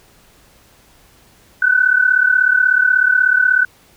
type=tone pair together; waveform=sine; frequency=1484 / 1520.4 Hz; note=F#6 / F#6; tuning=+5 / +47 cents; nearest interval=unison; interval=42 cents; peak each=-13 dBFS; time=1.62-3.65 s; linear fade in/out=5 ms; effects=pink hiss -50 dBFS RMS until 3.96 s